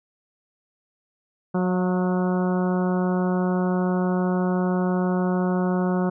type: harmonic tone with a mistuned harmonic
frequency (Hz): 182.6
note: F#3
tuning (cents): -23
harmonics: 1 / 2 / 3 / 4 / 5 / 6 / 7 / 8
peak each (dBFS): -21 / -27 / -31 / -33 / -35 / -37 / -38 / -39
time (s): 1.54-6.1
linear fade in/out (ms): 10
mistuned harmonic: 4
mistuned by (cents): -31
effects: none